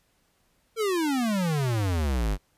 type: exponential sweep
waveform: square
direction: down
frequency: 464.3 to 46.25 Hz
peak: -24 dBFS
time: 0.76-2.38 s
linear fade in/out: 50 ms
effects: pink hiss -68 dBFS RMS until 2.57 s + resampled to 32000 Hz